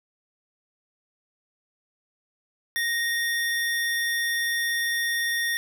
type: tone pair together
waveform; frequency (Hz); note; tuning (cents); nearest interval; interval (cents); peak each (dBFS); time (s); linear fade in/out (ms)
square; 1864.7 / 3547; A#6 / A7; 0 / +13; major seventh; 1113; -25 / -32; 2.76-5.57; 0
effects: none